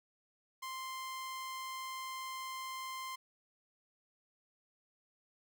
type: tone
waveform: sawtooth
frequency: 1046.5 Hz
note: C6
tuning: in tune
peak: -37 dBFS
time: 0.62-3.16 s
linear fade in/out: 10 ms
effects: none